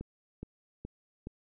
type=click train; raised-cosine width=3 ms; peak=-27 dBFS; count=4; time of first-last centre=0.01-1.271 s; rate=2.38 Hz; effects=none